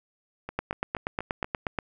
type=two click trains; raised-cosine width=0.5 ms; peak=-12 / -20 dBFS; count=11 / 5; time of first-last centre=0.59-1.788 / 0.49-1.445 s; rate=8.35 / 4.19 Hz; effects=none